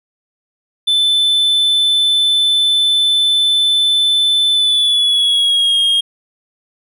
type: tone with pitch glide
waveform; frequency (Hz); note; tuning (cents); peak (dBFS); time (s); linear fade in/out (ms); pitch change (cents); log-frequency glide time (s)
triangle; 3520 to 3247; A7 to G#7; 0 to -40; -9; 0.87-6.01; 10; -140; 4.52-5.79
effects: none